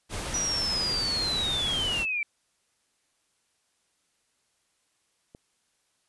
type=noise; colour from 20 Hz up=pink; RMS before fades=-34 dBFS; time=0.09-2.06 s; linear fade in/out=50 ms
type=linear sweep; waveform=sine; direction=down; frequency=5880 to 2300 Hz; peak=-26 dBFS; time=0.34-2.23 s; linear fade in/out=2 ms
type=click; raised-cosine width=2 ms; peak=-33 dBFS; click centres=5.349 s
effects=white hiss -72 dBFS RMS until 6.08 s + resampled to 24000 Hz